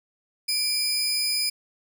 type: tone pair together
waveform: sawtooth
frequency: 2361 / 5016 Hz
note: D7 / D#8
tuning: +9 / +13 cents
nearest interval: octave + minor second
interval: 1304 cents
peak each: -27 / -21 dBFS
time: 0.48-1.5 s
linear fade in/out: 10 ms
effects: none